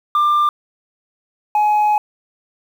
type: tone pair in turn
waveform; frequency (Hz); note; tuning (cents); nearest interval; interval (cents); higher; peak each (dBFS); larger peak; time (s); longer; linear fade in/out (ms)
sine; 1191 / 842.2; D6 / G#5; +24 / +24; tritone; 600; first; -9; neither; 0.15-0.49 / 1.55-1.98; second; 2
effects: tanh soft clip ceiling -11 dBFS + 7-bit